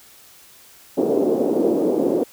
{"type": "band-pass noise", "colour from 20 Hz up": "pink", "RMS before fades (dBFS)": -19, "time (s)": [0.97, 2.24], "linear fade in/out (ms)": 10, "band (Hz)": [290, 490], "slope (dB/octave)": 24, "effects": ["white hiss -48 dBFS RMS until 2.32 s"]}